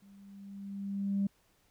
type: tone with level ramp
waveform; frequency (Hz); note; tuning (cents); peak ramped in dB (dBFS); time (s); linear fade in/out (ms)
sine; 198.4; G3; +21; -55 to -25; 0.02-1.27; 5
effects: tanh soft clip ceiling -23 dBFS + pink hiss -70 dBFS RMS until 1.7 s